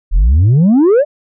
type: exponential sweep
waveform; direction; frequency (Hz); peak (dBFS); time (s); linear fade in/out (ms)
sine; up; 36.33 to 621; -3; 0.11-1.05; 50
effects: tanh soft clip ceiling -5 dBFS